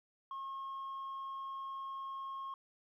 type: tone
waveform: sine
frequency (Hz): 1081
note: C#6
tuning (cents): -44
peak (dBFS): -38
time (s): 0.31-2.54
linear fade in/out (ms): 2
effects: tanh soft clip ceiling -39 dBFS + 13-bit